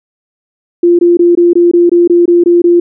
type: tone bursts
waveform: sine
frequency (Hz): 346.8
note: F4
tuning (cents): -12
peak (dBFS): -3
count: 11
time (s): 0.83-2.8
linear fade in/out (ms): 5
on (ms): 160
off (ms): 21
effects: none